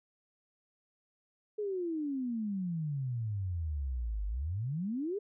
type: exponential two-way sweep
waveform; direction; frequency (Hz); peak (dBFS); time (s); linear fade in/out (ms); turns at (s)
sine; down then up; 430 to 48.79 to 430; -32; 1.58-5.19; 10; 4.26
effects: none